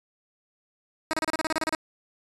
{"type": "tone bursts", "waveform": "10% pulse", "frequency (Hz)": 316.9, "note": "D#4", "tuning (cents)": 32, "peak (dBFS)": -16, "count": 12, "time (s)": [1.11, 1.749], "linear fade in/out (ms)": 0, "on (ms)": 23, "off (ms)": 33, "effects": ["resampled to 24000 Hz"]}